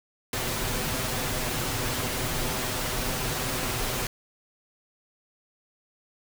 pink noise with comb filter, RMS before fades -29 dBFS, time 0.33-4.07 s, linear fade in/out 2 ms, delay 7.9 ms, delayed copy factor +0.55, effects none

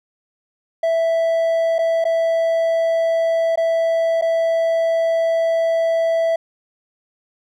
triangle tone with dropouts, 659.3 Hz, E5, in tune, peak -13 dBFS, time 0.83-6.36 s, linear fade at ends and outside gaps 5 ms, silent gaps 1.784-1.789 / 2.042-2.051 / 3.558-3.574 / 4.213-4.221 s, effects none

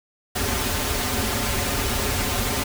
pink noise with comb filter, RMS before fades -24 dBFS, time 0.35-2.64 s, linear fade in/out 10 ms, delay 6.2 ms, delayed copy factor -1, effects none

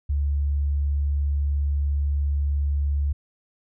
sine tone, 71.5 Hz, D2, 46 cents flat, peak -20 dBFS, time 0.09-3.13 s, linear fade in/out 10 ms, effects none

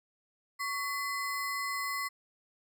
square ring-modulated tone, 1568 Hz, G6, in tune, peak -30 dBFS, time 0.59-2.09 s, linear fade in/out 20 ms, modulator 451 Hz, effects none

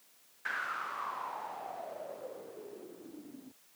blue noise with low-pass filter sweep, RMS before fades -42 dBFS, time 0.45-3.52 s, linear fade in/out 5 ms, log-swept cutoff 1600 to 250 Hz, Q 7.7, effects white hiss -64 dBFS RMS until 3.75 s + high-pass 150 Hz 12 dB/octave

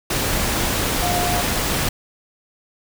sine tone in noise, 709 Hz, F5, 26 cents sharp, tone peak -22 dBFS, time 1.02-1.42 s, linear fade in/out 5 ms, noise pink, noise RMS -21 dBFS, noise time 0.1-1.89 s, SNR -4 dB, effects none

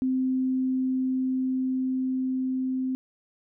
sine tone with level ramp, 259.3 Hz, C4, 15 cents flat, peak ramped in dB -22 to -25 dBFS, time 0.02-2.95 s, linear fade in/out 0 ms, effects none

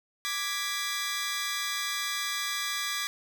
15% pulse chord, G# diminished, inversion second, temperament equal, 1174.7 / 1661.2 / 1975.5 Hz, D6 / G#6 / B6, 0 / 0 / 0 cents, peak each -28 dBFS, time 0.25-3.07 s, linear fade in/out 0 ms, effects none

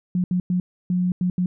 sine tone bursts at uneven times, 180.3 Hz, F#3, 45 cents flat, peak -18 dBFS, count 6, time 0.15-0.24 / 0.31-0.4 / 0.5-0.6 / 0.9-1.12 / 1.21-1.3 / 1.38-1.46 s, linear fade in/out 2 ms, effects none

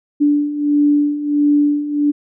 sine beating tone pair, 291 / 292.5 Hz, D4 / D4, -16 / -7 cents, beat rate 1.5 Hz, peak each -18 / -13 dBFS, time 0.2-2.12 s, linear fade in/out 20 ms, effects none

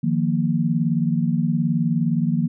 sine chord, Eb suspended second, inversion none, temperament equal, 155.56 / 174.61 / 233.1 Hz, Eb3 / F3 / Bb3, 0 / 0 / 0 cents, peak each -22 dBFS, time 0.03-2.48 s, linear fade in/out 10 ms, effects none

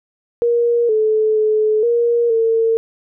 sine tone with pitch steps, 473 / 433.6 / 430.3 / 472 / 452.5 Hz, A#4 / A4 / A4 / A#4 / A4, +25 / -25 / -39 / +22 / +48 cents, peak -12 dBFS, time 0.42-2.77 s, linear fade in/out 0 ms, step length 470 ms, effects none

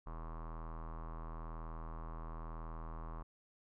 square tone with low-pass filter, 40.49 Hz, E1, 30 cents flat, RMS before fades -45 dBFS, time 0.06-3.23 s, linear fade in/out 10 ms, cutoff 1100 Hz, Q 5.8, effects none

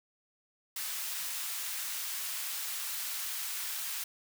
white high-pass noise, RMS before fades -37 dBFS, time 0.76-4.04 s, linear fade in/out 5 ms, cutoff 1200 Hz, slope 12 dB/octave, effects none

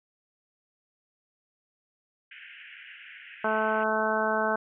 pink band-pass noise, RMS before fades -47 dBFS, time 2.31-3.84 s, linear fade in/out 5 ms, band 1500 to 3000 Hz, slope 96 dB/octave
harmonic tone, 217.8 Hz, A3, 17 cents flat, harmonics 1 / 2 / 3 / 4 / 5 / 6 / 7, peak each -34 / -32 / -29 / -31 / -33 / -34 / -30 dBFS, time 3.44-4.56 s, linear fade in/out 5 ms
effects none

